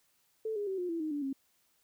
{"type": "tone with pitch steps", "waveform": "sine", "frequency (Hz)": [440, 410.5, 383, 357.4, 333.5, 311.1, 290.3, 270.9], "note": ["A4", "G#4", "G4", "F4", "E4", "D#4", "D4", "C#4"], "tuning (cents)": [0, -20, -40, 40, 20, 0, -20, -40], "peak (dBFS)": -32, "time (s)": [0.45, 1.33], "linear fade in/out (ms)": 5, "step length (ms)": 110, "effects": ["white hiss -72 dBFS RMS until 1.83 s"]}